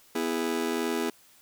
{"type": "chord", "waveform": "40% pulse", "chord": "E major", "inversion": "second", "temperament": "just", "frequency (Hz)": [247.2, 329.6, 412], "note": ["B3", "E4", "G#4"], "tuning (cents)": [2, 0, -14], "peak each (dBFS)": [-31, -31, -30], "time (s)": [0.15, 1.1], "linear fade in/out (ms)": 5, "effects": ["white hiss -58 dBFS RMS until 1.41 s"]}